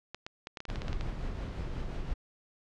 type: clicks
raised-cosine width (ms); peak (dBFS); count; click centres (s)
0.2; -22; 12; 0.146 / 0.265 / 0.471 / 0.572 / 0.604 / 0.653 / 0.701 / 0.758 / 0.819 / 0.882 / 0.93 / 1.01
type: noise with tremolo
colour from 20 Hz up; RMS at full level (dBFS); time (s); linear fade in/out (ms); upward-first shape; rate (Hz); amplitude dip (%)
brown; -34; 0.68-2.14; 10; triangle; 5.7; 35
effects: low-pass 5000 Hz 12 dB/octave